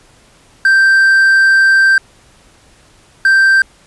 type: tone pair in turn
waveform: triangle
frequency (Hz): 1568 / 1568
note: G6 / G6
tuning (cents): 0 / 0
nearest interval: unison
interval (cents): 0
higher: neither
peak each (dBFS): -4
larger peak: neither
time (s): 0.65-1.98 / 3.25-3.62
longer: first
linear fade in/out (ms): 2
effects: pink hiss -47 dBFS RMS until 3.86 s + resampled to 24000 Hz